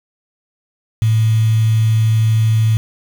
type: tone with quantisation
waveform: sine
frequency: 110.9 Hz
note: A2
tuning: 14 cents sharp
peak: -10 dBFS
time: 1.02-2.77 s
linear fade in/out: 0 ms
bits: 5
effects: none